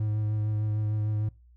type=tone with vibrato; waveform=triangle; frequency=106.6 Hz; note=G#2; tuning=46 cents sharp; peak=-23 dBFS; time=0-1.29 s; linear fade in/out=5 ms; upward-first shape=triangle; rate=6.6 Hz; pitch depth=21 cents each way; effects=noise-tail reverb RT60 0.3 s tail -24 dB re dry + added 60 Hz sine -53 dBFS peak until 1.56 s